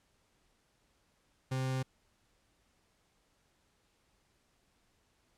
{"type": "tone", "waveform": "40% pulse", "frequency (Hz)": 130.81, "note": "C3", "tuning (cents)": 0, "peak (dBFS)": -31, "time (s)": [1.51, 1.83], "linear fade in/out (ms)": 10, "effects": ["pink hiss -73 dBFS RMS until 5.37 s", "low-pass 10000 Hz 12 dB/octave"]}